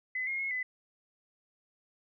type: tone with pitch steps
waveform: sine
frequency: 2022 / 2143 / 2169 / 2011 Hz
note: B6 / C7 / C#7 / B6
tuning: +40 / +41 / -38 / +31 cents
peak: -31 dBFS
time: 0.15-0.63 s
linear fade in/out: 5 ms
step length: 120 ms
effects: none